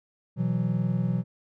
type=chord; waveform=triangle; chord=B suspended fourth; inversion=none; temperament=equal; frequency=123.47 / 164.81 / 185 Hz; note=B2 / E3 / F#3; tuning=0 / 0 / 0 cents; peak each=-26 dBFS; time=0.36-1.24 s; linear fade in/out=50 ms; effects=none